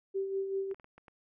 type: tone with tremolo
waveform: sine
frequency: 388.7 Hz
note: G4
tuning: 15 cents flat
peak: -29 dBFS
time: 0.14-0.74 s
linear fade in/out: 20 ms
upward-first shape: sine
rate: 5.2 Hz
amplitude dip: 50%
type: clicks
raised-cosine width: 0.5 ms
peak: -38 dBFS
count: 6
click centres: 0.713 / 0.745 / 0.798 / 0.844 / 0.98 / 1.082 s
effects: none